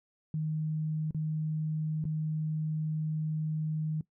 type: tone with dropouts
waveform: sine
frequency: 155.56 Hz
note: D#3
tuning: in tune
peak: -29 dBFS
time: 0.34-4.01 s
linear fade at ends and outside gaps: 2 ms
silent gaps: 1.109-1.146 / 2.042-2.052 s
effects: noise-tail reverb RT60 0.1 s tail -19 dB re dry